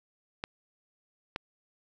clicks, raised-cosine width 0.3 ms, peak -17 dBFS, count 2, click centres 0.439 / 1.361 s, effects none

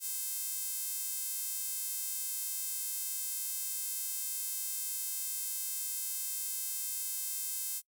sawtooth tone with high-pass filter, 523.3 Hz, C5, in tune, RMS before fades -37 dBFS, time 0-7.82 s, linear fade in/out 50 ms, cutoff 9600 Hz, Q 0.93, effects noise-tail reverb RT60 0.1 s tail -24 dB re dry

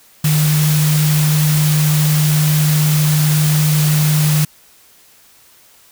sine tone in noise, 152 Hz, D#3, 40 cents flat, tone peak -11 dBFS, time 0.24-4.45 s, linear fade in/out 5 ms, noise white, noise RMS -21 dBFS, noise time 0.24-4.45 s, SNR +7 dB, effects white hiss -48 dBFS RMS until 5.91 s

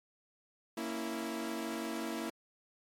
sawtooth chord, A# diminished, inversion none, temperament equal with one note detuned, 231.6 / 277.2 / 329.6 Hz, A#3 / C#4 / E4, -11 / 0 / 0 cents, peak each -36 / -40 / -35 dBFS, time 0.77-2.3 s, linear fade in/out 5 ms, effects MP3 64 kbps

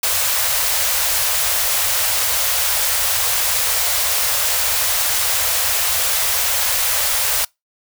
white band-stop noise, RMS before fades -18 dBFS, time 0.03-7.45 s, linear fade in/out 5 ms, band 110 to 470 Hz, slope 96 dB/octave, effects noise-tail reverb RT60 0.2 s tail -26 dB re dry

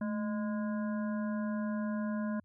harmonic tone with a mistuned harmonic, 205.7 Hz, G#3, 16 cents flat, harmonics 1 / 3 / 5 / 7 / 8, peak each -32 / -42 / -46 / -49 / -50 dBFS, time 0.01-2.4 s, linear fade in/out 5 ms, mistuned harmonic 1, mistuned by +81 cents, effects added 89 Hz sine -65 dBFS peak until 2.44 s

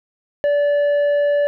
sine tone with tanh clipping, 579 Hz, D5, 25 cents flat, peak -15 dBFS, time 0.44-1.47 s, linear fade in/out 0 ms, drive 6 dB, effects none

